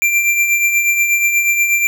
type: tone with tremolo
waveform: square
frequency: 2363 Hz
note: D7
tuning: 10 cents sharp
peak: -10 dBFS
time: 0.02-1.87 s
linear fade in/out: 0 ms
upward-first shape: triangle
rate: 8.3 Hz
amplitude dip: 55%
effects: none